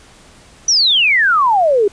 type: exponential sweep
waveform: sine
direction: down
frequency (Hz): 6030 to 388.8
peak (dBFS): -9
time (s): 0.68-1.88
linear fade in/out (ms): 5
effects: pink hiss -44 dBFS RMS until 1.92 s + resampled to 22050 Hz